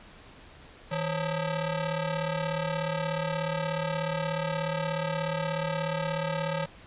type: ring-modulated tone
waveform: sawtooth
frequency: 357.3 Hz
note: F4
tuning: 40 cents sharp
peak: -21 dBFS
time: 0.91-6.66 s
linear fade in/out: 10 ms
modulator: 197 Hz
effects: pink hiss -51 dBFS RMS until 6.86 s + resampled to 8000 Hz